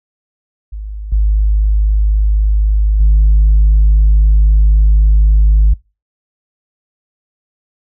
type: tone with level steps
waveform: sine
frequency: 51.91 Hz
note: G#1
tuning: in tune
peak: -21 / -7 / -3 dBFS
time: 0.72-5.74 s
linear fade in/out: 10 ms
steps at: 1.12 / 3 s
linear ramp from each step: 5 ms
effects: noise-tail reverb RT60 0.3 s tail -26 dB re dry + tanh soft clip ceiling -3 dBFS